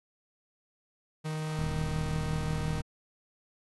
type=tone; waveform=45% pulse; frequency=155.56 Hz; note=D#3; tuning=in tune; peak=-32 dBFS; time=1.24-2.82 s; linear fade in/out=20 ms
type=click train; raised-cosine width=5 ms; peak=-23 dBFS; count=50; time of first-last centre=1.59-2.806 s; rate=40.3 Hz
effects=AAC 32 kbps